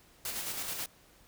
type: noise with tremolo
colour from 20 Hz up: white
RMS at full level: -36 dBFS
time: 0.25-0.86 s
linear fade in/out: 2 ms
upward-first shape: square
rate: 9.3 Hz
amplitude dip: 35%
effects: pink hiss -61 dBFS RMS until 1.27 s